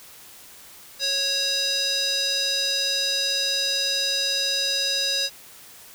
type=tone with band-pass filter; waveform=square; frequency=551 Hz; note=C#5; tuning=11 cents flat; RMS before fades=-24 dBFS; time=0.99-5.3 s; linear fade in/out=50 ms; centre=4700 Hz; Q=4.2; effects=white hiss -46 dBFS RMS until 5.94 s